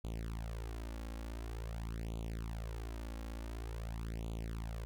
sawtooth tone with flanger, 56 Hz, A1, 31 cents sharp, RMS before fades -42 dBFS, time 0.04-4.85 s, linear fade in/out 0 ms, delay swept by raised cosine 0.28 to 3.68 ms, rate 0.47 Hz, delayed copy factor +1, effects none

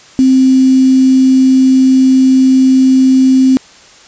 sine tone with quantisation, 261.6 Hz, C4, in tune, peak -4 dBFS, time 0.19-3.57 s, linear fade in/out 0 ms, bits 4, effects white hiss -39 dBFS RMS until 4.07 s + resampled to 16000 Hz

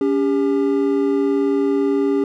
triangle tone pair together, 281.2 / 399.6 Hz, C#4 / G4, +25 / +33 cents, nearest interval tritone, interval 608 cents, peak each -16 dBFS, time 0.01-2.24 s, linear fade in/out 2 ms, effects none

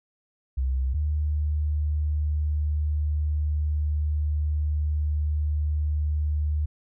sine tone pair in turn, 65.41 / 75.2 Hz, C2 / D2, 0 / +42 cents, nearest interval major second, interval 242 cents, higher second, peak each -22 dBFS, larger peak neither, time 0.57-0.94 / 0.94-6.66 s, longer second, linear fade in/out 10 ms, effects none

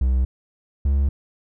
triangle tone pair in turn, 63.8 / 69.39 Hz, C2 / C#2, -43 / +2 cents, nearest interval minor second, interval 145 cents, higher second, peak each -14 dBFS, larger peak neither, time 0.01-0.25 / 0.85-1.09 s, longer neither, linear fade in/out 5 ms, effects none

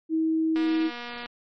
sine tone, 320.3 Hz, E4, 50 cents flat, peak -21 dBFS, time 0.09-0.91 s, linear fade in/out 50 ms
click train, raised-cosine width 0.3 ms, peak -21 dBFS, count 169, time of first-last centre 0.56-1.26 s, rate 240 Hz
effects MP3 32 kbps

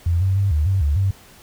sine tone with pitch steps, 85.4 / 95.4 / 98.8 / 75.6 / 96.1 / 72.5 / 97.1 Hz, F2 / G2 / G2 / D#2 / G2 / D2 / G2, -38 / -47 / +14 / -49 / -34 / -22 / -16 cents, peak -15 dBFS, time 0.06-1.11 s, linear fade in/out 5 ms, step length 150 ms, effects pink hiss -47 dBFS RMS until 1.42 s

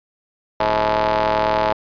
sawtooth ring-modulated tone, 110 Hz, A2, in tune, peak -9 dBFS, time 0.6-1.73 s, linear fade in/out 5 ms, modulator 749 Hz, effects resampled to 11025 Hz

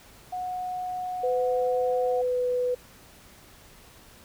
sine tone, 731 Hz, F#5, 21 cents flat, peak -29 dBFS, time 0.32-2.22 s, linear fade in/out 10 ms
sine tone with pitch glide, 504 to 496.2 Hz, B4 to B4, +35 to +8 cents, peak -23 dBFS, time 1.23-2.75 s, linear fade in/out 10 ms, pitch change -27 cents, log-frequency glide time 2.02-2.44 s
effects pink hiss -52 dBFS RMS until 4.24 s

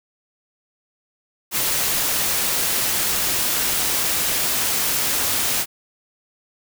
white noise, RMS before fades -21 dBFS, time 1.51-5.66 s, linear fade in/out 50 ms, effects none

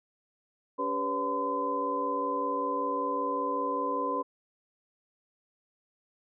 sine tone cluster, 282.4 / 399.5 / 496.8 / 562 / 1020 Hz, C#4 / G4 / B4 / C#5 / C6, +32 / +33 / +10 / +24 / -44 cents, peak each -36 / -38 / -34 / -39 / -30 dBFS, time 0.78-4.23 s, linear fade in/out 20 ms, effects none

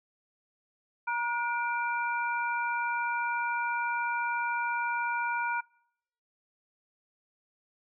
sine tone cluster, 947 / 1444 / 2358 Hz, A#5 / F#6 / D7, +27 / -43 / +6 cents, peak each -30 / -32 / -37 dBFS, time 1.07-5.61 s, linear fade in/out 10 ms, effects noise-tail reverb RT60 0.7 s tail -25 dB re dry

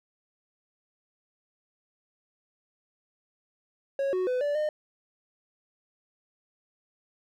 triangle tone with pitch steps, 550 / 369.4 / 503 / 581 / 608 Hz, C#5 / F#4 / B4 / D5 / D#5, -14 / -3 / +32 / -19 / -40 cents, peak -23 dBFS, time 3.99-4.69 s, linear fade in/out 2 ms, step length 140 ms, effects none

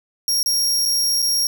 sawtooth tone with dropouts, 5588 Hz, F8, in tune, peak -14 dBFS, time 0.28-1.47 s, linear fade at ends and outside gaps 1 ms, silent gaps 0.43-0.46 / 0.854-0.858 / 1.22-1.225 s, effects 9-bit

